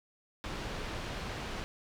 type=low-pass noise; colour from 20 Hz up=pink; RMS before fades=-39 dBFS; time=0.44-1.64 s; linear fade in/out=0 ms; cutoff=4200 Hz; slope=12 dB/octave; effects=none